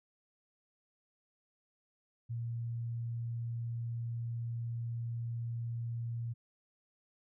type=tone; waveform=sine; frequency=117 Hz; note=A#2; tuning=7 cents sharp; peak=-35 dBFS; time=2.29-6.34 s; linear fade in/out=20 ms; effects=none